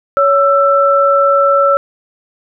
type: tone pair together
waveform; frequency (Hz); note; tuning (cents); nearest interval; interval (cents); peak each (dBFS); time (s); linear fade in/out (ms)
sine; 560 / 1331.9; C#5 / E6; +18 / +17; octave + minor third; 1499; -10; 0.17-1.77; 0
effects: none